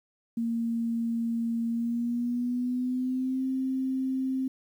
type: tone with pitch glide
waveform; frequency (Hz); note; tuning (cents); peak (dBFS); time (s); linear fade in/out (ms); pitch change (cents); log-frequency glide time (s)
sine; 231.1 to 262.4; A#3 to C4; -15 to +5; -26; 0.37-4.48; 5; +220; 1.68-3.44
effects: 10-bit